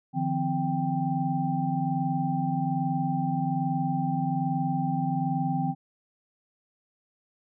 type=tone cluster; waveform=sine; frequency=148.9 / 170.1 / 257.5 / 786 Hz; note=D3 / F3 / C4 / G5; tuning=+24 / -45 / -28 / +4 cents; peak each=-30 dBFS; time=0.13-5.75 s; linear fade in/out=50 ms; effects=none